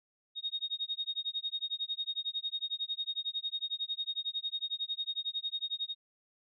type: tone with tremolo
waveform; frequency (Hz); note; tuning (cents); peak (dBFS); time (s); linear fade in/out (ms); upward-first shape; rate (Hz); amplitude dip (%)
sine; 3727; A#7; -1; -30; 0.35-5.95; 50; sine; 11; 100
effects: none